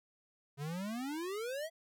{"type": "exponential sweep", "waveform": "square", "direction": "up", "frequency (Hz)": [136.7, 670], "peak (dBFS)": -38, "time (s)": [0.57, 1.7], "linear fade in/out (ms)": 50, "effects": []}